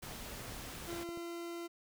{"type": "noise", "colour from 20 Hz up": "pink", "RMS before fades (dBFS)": -46, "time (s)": [0.02, 1.04], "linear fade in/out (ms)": 10}
{"type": "clicks", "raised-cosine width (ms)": 2, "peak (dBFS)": -36, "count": 5, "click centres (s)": [0.522, 0.824, 0.929, 1.09, 1.174]}
{"type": "tone", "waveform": "40% pulse", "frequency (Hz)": 341.5, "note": "F4", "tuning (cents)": -39, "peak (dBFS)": -40, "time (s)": [0.87, 1.68], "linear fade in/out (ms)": 20}
{"effects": []}